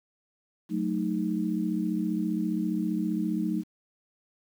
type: chord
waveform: sine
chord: D# diminished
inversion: first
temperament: equal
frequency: 185 / 220 / 311.1 Hz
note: F#3 / A3 / D#4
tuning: 0 / 0 / 0 cents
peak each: -30 dBFS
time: 0.69-3.64 s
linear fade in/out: 50 ms
effects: 9-bit